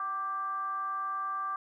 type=tone with frequency modulation; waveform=sine; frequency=1174.7 Hz; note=D6; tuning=in tune; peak=-31 dBFS; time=0-1.56 s; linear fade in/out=2 ms; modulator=410 Hz; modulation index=0.42; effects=12-bit